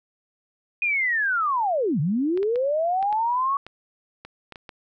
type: linear two-way sweep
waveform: sine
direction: down then up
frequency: 2489 to 133.7 to 1128 Hz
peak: -20 dBFS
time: 0.82-3.57 s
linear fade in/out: 2 ms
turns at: 2 s
type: clicks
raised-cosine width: 0.3 ms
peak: -23 dBFS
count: 10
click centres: 2.375 / 2.43 / 2.558 / 3.027 / 3.127 / 3.666 / 4.25 / 4.523 / 4.558 / 4.692 s
effects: none